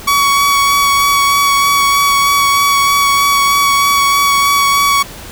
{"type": "tone with vibrato", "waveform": "sawtooth", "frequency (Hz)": 1126, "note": "C#6", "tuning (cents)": 27, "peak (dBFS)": -5, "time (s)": [0.07, 5.03], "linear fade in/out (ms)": 10, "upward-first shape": "sine", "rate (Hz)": 3.2, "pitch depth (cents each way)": 11, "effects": ["pink hiss -31 dBFS RMS until 5.31 s"]}